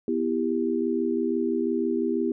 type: chord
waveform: sine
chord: E minor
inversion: second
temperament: just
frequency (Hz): 247.2 / 329.6 / 395.6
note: B3 / E4 / G4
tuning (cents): +2 / 0 / +16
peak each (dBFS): -27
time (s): 0.08-2.32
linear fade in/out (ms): 2
effects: none